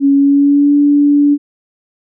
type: tone with pitch glide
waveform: sine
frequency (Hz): 278.5 to 288.8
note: C#4 to D4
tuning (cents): +8 to -29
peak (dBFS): -6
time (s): 0-1.38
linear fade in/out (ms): 50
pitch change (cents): +63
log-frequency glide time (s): 0.14-0.75
effects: none